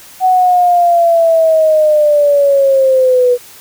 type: linear sweep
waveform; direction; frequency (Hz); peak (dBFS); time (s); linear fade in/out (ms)
sine; down; 749 to 487; -6; 0.2-3.38; 50
effects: white hiss -37 dBFS RMS until 3.6 s